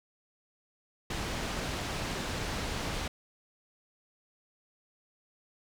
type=low-pass noise; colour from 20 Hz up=pink; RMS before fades=-35 dBFS; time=1.1-3.08 s; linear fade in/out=5 ms; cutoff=6100 Hz; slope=12 dB/octave; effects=none